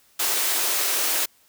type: high-pass noise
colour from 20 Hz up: white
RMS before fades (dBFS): -23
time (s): 0.19-1.26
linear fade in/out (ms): 10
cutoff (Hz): 300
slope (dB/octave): 48
effects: white hiss -59 dBFS RMS until 1.48 s